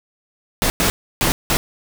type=noise bursts at uneven times; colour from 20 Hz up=pink; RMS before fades=-17 dBFS; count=4; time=0.62-0.7 / 0.8-0.9 / 1.21-1.32 / 1.5-1.57 s; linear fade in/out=0 ms; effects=none